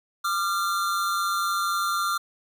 square tone pair together, 1194.1 / 1378 Hz, D6 / F6, +28 / -24 cents, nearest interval major second, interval 248 cents, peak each -27 / -27 dBFS, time 0.24-2.18 s, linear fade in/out 10 ms, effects none

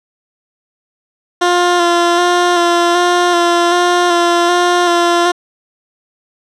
15% pulse tone with vibrato, 349.2 Hz, F4, in tune, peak -3 dBFS, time 1.41-5.32 s, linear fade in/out 10 ms, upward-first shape square, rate 1.3 Hz, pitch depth 20 cents each way, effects low-pass 7000 Hz 12 dB/octave

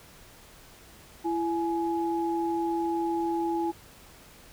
sine tone pair together, 335.8 / 840 Hz, E4 / G#5, +32 / +19 cents, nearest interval octave + major third, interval 1587 cents, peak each -27 / -30 dBFS, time 1.24-3.72 s, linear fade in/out 20 ms, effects pink hiss -52 dBFS RMS until 4.52 s

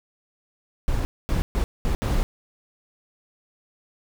brown noise bursts at uneven times, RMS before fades -22 dBFS, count 5, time 0.88-1.05 / 1.29-1.42 / 1.55-1.64 / 1.85-1.95 / 2.02-2.23 s, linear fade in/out 0 ms, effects none

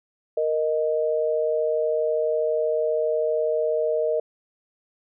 sine tone pair together, 466.2 / 622.3 Hz, A#4 / D#5, 0 / 0 cents, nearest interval perfect fourth, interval 500 cents, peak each -23 dBFS, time 0.37-4.2 s, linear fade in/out 5 ms, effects none

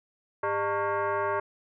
sine tone with frequency modulation, 102.3 Hz, G#2, 26 cents flat, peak -25 dBFS, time 0.43-1.4 s, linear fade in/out 5 ms, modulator 504 Hz, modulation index 2.6, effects none

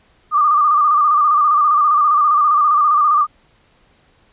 sine tone with vibrato, 1194 Hz, D6, 28 cents sharp, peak -10 dBFS, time 0.31-3.27 s, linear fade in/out 50 ms, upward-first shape square, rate 15 Hz, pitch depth 48 cents each way, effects pink hiss -55 dBFS RMS until 4.32 s + resampled to 8000 Hz

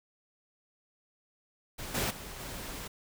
pink noise with level steps, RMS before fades -41 / -31 / -44 / -41 dBFS, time 1.78-2.88 s, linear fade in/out 10 ms, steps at 1.94 / 2.1 / 2.39 s, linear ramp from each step 10 ms, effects none

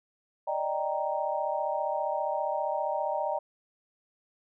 sine chord, Eb major seventh, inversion third, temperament equal, 587.3 / 622.3 / 784 / 932.3 Hz, D5 / Eb5 / G5 / Bb5, 0 / 0 / 0 / 0 cents, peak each -33 dBFS, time 0.47-3.39 s, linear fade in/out 10 ms, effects none

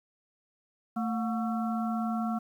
harmonic tone with a mistuned harmonic, 223.7 Hz, A3, 29 cents sharp, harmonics 1 / 3 / 5 / 6, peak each -29 / -35 / -42 / -39 dBFS, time 0.96-2.39 s, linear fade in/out 10 ms, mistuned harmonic 3, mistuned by +120 cents, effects 10-bit

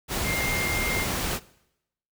sine tone in noise, 2113 Hz, C7, 16 cents sharp, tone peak -28 dBFS, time 0.23-1.06 s, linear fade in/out 50 ms, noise pink, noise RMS -28 dBFS, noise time 0.08-1.4 s, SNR -3 dB, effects noise-tail reverb RT60 0.8 s tail -20 dB re dry

